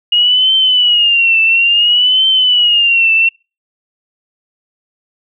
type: tone with vibrato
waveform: sine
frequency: 2870 Hz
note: F7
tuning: 47 cents sharp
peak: -7 dBFS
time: 0.12-3.29 s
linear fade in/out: 5 ms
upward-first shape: triangle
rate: 0.58 Hz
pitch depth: 140 cents each way
effects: noise-tail reverb RT60 0.3 s tail -26 dB re dry